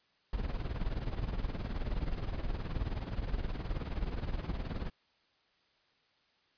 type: noise with tremolo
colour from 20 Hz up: brown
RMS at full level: -32 dBFS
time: 0.33-4.9 s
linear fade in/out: 2 ms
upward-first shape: triangle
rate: 19 Hz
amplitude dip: 80%
effects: white hiss -71 dBFS RMS until 6.57 s + resampled to 11025 Hz